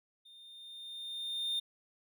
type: tone with level ramp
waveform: triangle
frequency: 3632 Hz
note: A#7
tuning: 46 cents flat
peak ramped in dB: -53 to -29 dBFS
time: 0.25-1.6 s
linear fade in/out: 10 ms
effects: none